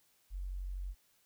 sine tone, 46.25 Hz, F#1, in tune, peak -37 dBFS, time 0.3-0.95 s, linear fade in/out 50 ms, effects white hiss -71 dBFS RMS until 1.25 s

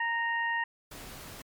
harmonic tone, 929 Hz, A#5, 6 cents flat, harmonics 1 / 2 / 3, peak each -32 / -29 / -42 dBFS, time 0-0.64 s, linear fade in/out 5 ms
pink noise, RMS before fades -45 dBFS, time 0.91-1.42 s, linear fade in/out 5 ms
effects MP3 96 kbps

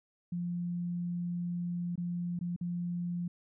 sine tone with dropouts, 174.61 Hz, F3, in tune, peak -32 dBFS, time 0.32-3.28 s, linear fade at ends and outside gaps 5 ms, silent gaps 1.957-1.977 / 2.391-2.41 / 2.563-2.61 s, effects none

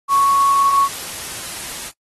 sine tone in noise, 1108.7 Hz, C#6, in tune, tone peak -11 dBFS, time 0.08-0.89 s, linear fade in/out 50 ms, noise white, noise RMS -29 dBFS, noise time 0.08-1.92 s, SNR +15 dB, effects noise-tail reverb RT60 0.1 s tail -23 dB re dry + AAC 32 kbps

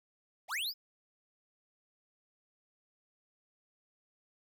square linear sweep, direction up, 550 to 5280 Hz, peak -34 dBFS, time 0.48-0.74 s, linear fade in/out 50 ms, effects 12-bit

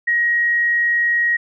sine tone, 1890 Hz, A#6, 23 cents sharp, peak -14 dBFS, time 0.07-1.37 s, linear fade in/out 10 ms, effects none

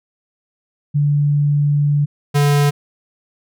sine / square tone pair in turn, 145.5 / 144.41 Hz, D3 / D3, -16 / -29 cents, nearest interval unison, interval 13 cents, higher first, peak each -12 dBFS, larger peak neither, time 0.94-2.06 / 2.34-2.71 s, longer first, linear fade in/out 20 ms, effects none

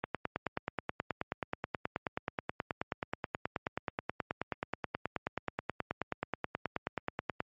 click train, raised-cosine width 0.5 ms, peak -17 dBFS, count 70, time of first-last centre 0.04-7.404 s, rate 9.37 Hz, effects high-pass 80 Hz 12 dB/octave + MP3 32 kbps

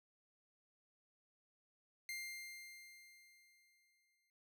sawtooth tone with exponential decay, 2100 Hz, C7, 6 cents sharp, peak -40 dBFS, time 2.09-4.3 s, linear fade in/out 1 ms, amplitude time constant 480 ms, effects none

